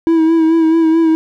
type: tone with vibrato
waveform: triangle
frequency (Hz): 324.8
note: E4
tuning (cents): -26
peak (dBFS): -6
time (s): 0.07-1.15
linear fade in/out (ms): 0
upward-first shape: sine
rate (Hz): 4.6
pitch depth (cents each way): 35
effects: none